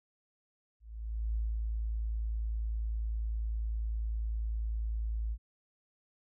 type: tone with ADSR envelope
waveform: sine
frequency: 55 Hz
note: A1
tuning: in tune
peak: -29 dBFS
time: 0.8-5.38 s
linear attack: 550 ms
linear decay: 210 ms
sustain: -2 dB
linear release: 60 ms
effects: none